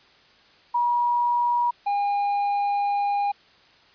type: tone pair in turn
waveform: sine / triangle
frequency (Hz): 961 / 810.9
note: B5 / G#5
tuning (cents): -48 / -42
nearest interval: minor third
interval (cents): 294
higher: first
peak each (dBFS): -19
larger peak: neither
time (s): 0.74-1.71 / 1.86-3.32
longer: second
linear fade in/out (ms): 10
effects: white hiss -55 dBFS RMS until 3.94 s + resampled to 11025 Hz